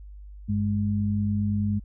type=tone pair together; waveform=sine; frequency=98.02 / 207.7 Hz; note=G2 / G#3; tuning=0 / 0 cents; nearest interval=octave + minor second; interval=1300 cents; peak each=-25 dBFS; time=0.48-1.8 s; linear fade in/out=20 ms; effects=added 50 Hz sine -40 dBFS peak until 1.84 s